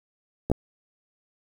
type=clicks; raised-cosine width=2 ms; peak=-14 / -6 dBFS; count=2; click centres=0.5 / 0.516 s; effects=7-bit